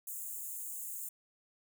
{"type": "high-pass noise", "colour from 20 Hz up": "white", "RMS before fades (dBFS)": -42, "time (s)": [0.07, 1.09], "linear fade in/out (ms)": 5, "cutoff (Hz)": 6700, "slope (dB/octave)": 96, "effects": []}